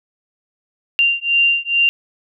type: beating tone pair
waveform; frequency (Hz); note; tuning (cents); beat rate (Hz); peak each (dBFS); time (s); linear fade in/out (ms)
sine; 2778 / 2780.3; F7 / F7; -10 / -8; 2.3; -16; 0.99-1.89; 0
effects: none